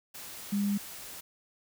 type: tone in noise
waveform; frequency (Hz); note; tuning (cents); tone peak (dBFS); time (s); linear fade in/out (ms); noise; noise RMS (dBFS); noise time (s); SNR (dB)
sine; 202.3; G#3; -45; -26; 0.52-0.78; 10; white; -44; 0.14-1.21; +15
effects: none